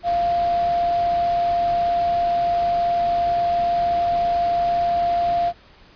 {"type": "tone in noise", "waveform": "sine", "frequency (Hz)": 694, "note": "F5", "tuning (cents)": -11, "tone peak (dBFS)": -17, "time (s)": [0.03, 5.53], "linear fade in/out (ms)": 50, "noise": "pink", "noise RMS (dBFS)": -35, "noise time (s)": [0.03, 5.53], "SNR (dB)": 15, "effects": ["pink hiss -50 dBFS RMS until 5.95 s", "resampled to 11025 Hz"]}